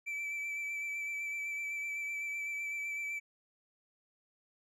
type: tone with vibrato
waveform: triangle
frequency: 2320 Hz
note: D7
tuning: 22 cents flat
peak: -34 dBFS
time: 0.06-3.2 s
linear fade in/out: 20 ms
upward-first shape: sine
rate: 7.9 Hz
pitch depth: 21 cents each way
effects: resampled to 32000 Hz